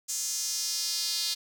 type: tone with high-pass filter sweep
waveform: square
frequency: 190 Hz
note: F#3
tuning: 46 cents sharp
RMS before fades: -31 dBFS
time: 0.08-1.35 s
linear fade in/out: 20 ms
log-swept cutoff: 6700 to 4300 Hz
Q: 3.2
effects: none